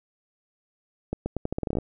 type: accelerating click train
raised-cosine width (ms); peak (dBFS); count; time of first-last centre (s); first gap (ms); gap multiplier
2; -14; 13; 1.13-1.785; 130; 0.82
effects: none